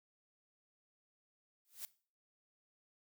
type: noise with exponential growth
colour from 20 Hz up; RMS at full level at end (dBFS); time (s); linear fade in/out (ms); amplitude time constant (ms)
blue; -41; 1.65-1.85; 0; 42
effects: noise-tail reverb RT60 0.4 s tail -19 dB re dry